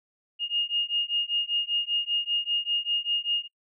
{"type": "beating tone pair", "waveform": "sine", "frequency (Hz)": [2842, 2847.1], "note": ["F7", "F7"], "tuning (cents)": [30, 33], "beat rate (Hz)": 5.1, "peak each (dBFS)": -28, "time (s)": [0.39, 3.48], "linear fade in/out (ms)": 50, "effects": ["noise-tail reverb RT60 0.1 s tail -23 dB re dry"]}